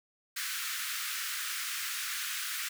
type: high-pass noise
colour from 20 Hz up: pink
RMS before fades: -36 dBFS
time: 0.36-2.69 s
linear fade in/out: 10 ms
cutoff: 1300 Hz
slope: 48 dB/octave
effects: none